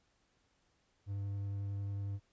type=tone with vibrato; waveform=triangle; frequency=99.8 Hz; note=G2; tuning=32 cents sharp; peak=-34 dBFS; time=1.06-2.2 s; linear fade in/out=50 ms; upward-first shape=triangle; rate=11 Hz; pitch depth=10 cents each way; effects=pink hiss -75 dBFS RMS until 2.32 s + resampled to 16000 Hz